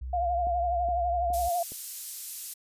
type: tone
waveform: sine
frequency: 63.4 Hz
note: B1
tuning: 46 cents sharp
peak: -33 dBFS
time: 0.01-1.49 s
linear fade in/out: 10 ms
type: tone with vibrato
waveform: sine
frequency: 698.5 Hz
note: F5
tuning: in tune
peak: -25 dBFS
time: 0.13-1.63 s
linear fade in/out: 5 ms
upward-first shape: triangle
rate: 12 Hz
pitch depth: 59 cents each way
type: click train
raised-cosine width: 2 ms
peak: -32 dBFS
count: 4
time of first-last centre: 0.47-1.72 s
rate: 2.4 Hz
type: high-pass noise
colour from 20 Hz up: pink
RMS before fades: -38 dBFS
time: 1.33-2.54 s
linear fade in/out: 10 ms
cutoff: 8100 Hz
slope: 12 dB/octave
effects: resampled to 32000 Hz